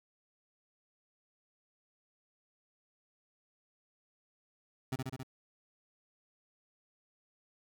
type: tone with echo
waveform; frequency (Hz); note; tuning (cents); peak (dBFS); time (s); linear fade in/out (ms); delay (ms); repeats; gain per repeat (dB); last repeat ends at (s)
25% pulse; 130.81; C3; 0; -29; 4.92-4.96; 5; 68; 4; -2; 5.232
effects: none